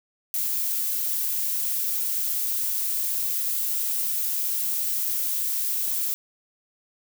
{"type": "noise", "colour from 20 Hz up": "violet", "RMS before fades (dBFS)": -26, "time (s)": [0.34, 6.14], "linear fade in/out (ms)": 0, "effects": []}